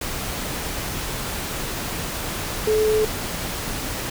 sine tone in noise, 431.7 Hz, A4, 33 cents flat, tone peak -16 dBFS, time 2.67-3.05 s, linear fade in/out 5 ms, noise pink, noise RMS -28 dBFS, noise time 0.01-4.1 s, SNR +9 dB, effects none

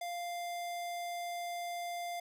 square tone, 697 Hz, F5, 4 cents flat, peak -38 dBFS, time 0.01-2.2 s, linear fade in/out 5 ms, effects none

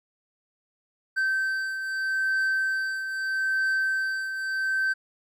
triangle beating tone pair, 1549 / 1549.79 Hz, G6 / G6, -21 / -20 cents, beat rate 0.79 Hz, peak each -31 / -23 dBFS, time 1.16-4.94 s, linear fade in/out 20 ms, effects none

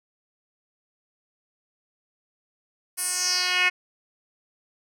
10% pulse tone with band-pass filter sweep, 362.6 Hz, F#4, 35 cents flat, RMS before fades -24 dBFS, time 2.97-3.7 s, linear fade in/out 20 ms, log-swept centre 11000 to 2300 Hz, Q 3.3, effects none

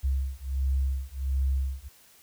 sine beating tone pair, 66.3 / 67.7 Hz, C2 / C#2, +23 / -40 cents, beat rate 1.4 Hz, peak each -28 dBFS, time 0.03-1.89 s, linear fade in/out 20 ms, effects white hiss -57 dBFS RMS until 2.22 s

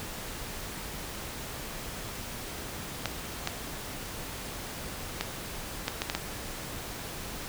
clicks, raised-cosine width 0.2 ms, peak -11 dBFS, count 7, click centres 3.057 / 3.474 / 5.21 / 5.881 / 6.019 / 6.099 / 6.15 s, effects pink hiss -39 dBFS RMS until 7.48 s

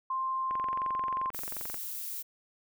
sine tone, 1051 Hz, C6, 7 cents sharp, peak -29 dBFS, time 0.1-1.3 s, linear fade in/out 5 ms
click train, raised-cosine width 0.5 ms, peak -26 dBFS, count 29, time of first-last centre 0.51-1.743 s, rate 22.7 Hz
violet noise, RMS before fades -38 dBFS, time 1.33-2.23 s, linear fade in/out 20 ms
effects none

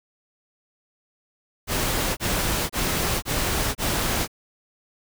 pink noise bursts, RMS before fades -24 dBFS, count 5, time 1.67-4.278 s, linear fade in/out 50 ms, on 500 ms, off 27 ms, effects none

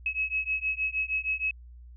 sine beating tone pair, 2566 / 2572.4 Hz, E7 / E7, -47 / -43 cents, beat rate 6.4 Hz, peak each -30 / -30 dBFS, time 0.06-1.51 s, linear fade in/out 2 ms, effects added 60 Hz sine -45 dBFS peak until 1.96 s

